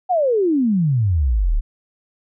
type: exponential sweep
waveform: sine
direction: down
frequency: 766 to 32.7 Hz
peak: -14 dBFS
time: 0.09-1.61 s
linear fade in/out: 20 ms
effects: none